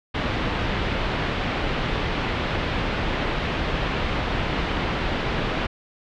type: low-pass noise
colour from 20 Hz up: pink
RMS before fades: -25 dBFS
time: 0.14-5.67 s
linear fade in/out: 10 ms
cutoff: 3500 Hz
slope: 24 dB/octave
effects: none